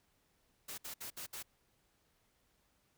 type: noise bursts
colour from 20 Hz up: white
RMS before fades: -45 dBFS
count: 5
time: 0.68-1.428 s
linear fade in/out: 10 ms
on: 100 ms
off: 62 ms
effects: pink hiss -75 dBFS RMS until 2.97 s